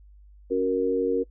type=chord; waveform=sine; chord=F# major; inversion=second; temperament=equal; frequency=277.2 / 370 / 466.2 Hz; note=C#4 / F#4 / A#4; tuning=0 / 0 / 0 cents; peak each=-28 / -27 / -23 dBFS; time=0.5-1.24 s; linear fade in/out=20 ms; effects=noise-tail reverb RT60 0.1 s tail -22 dB re dry + added 50 Hz sine -48 dBFS peak until 1.3 s